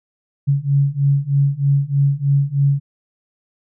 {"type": "beating tone pair", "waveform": "sine", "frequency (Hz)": [138.59, 141.79], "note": ["C#3", "C#3"], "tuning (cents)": [0, 40], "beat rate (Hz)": 3.2, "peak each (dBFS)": [-17, -16], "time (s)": [0.47, 2.8], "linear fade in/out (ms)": 20, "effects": []}